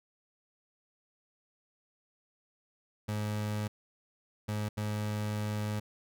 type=tone bursts at uneven times; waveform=30% pulse; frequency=105.6 Hz; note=G#2; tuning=29 cents sharp; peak=-29 dBFS; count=3; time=3.08-3.68 / 4.48-4.69 / 4.77-5.8 s; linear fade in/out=10 ms; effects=none